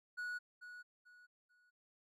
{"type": "tone with echo", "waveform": "triangle", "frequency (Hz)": 1464, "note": "F#6", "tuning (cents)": -19, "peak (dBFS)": -38, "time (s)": [0.17, 0.39], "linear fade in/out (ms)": 20, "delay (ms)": 440, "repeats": 3, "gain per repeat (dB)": -10, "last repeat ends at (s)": 1.71, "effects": []}